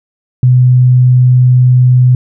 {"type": "tone", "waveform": "sine", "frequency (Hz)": 125.9, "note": "B2", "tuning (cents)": 34, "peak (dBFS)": -3, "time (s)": [0.43, 2.15], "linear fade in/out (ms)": 2, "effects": []}